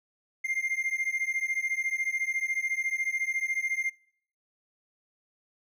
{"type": "beating tone pair", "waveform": "triangle", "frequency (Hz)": [2100, 2114], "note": ["C7", "C7"], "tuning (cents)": [6, 17], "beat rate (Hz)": 14, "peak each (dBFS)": -29, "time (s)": [0.44, 3.9], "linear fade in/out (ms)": 10, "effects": ["noise-tail reverb RT60 0.6 s tail -22 dB re dry"]}